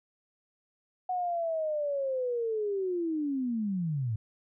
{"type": "linear sweep", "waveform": "sine", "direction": "down", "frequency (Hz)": [740, 103.2], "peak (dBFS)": -28, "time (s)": [1.09, 4.16], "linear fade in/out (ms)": 5, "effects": []}